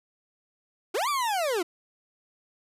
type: linear two-way sweep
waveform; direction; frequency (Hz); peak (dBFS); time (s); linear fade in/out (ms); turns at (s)
40% pulse; up then down; 320 to 1203 to 320; -24; 0.94-1.63; 10; 1.09
effects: resampled to 32000 Hz